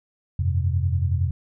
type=chord; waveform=sine; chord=F suspended second; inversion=none; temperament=equal with one note detuned; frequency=87.31 / 98 / 129.53 Hz; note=F2 / G2 / C3; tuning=0 / 0 / -17 cents; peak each=-21 / -26 / -26 dBFS; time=0.39-1.31 s; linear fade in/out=5 ms; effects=none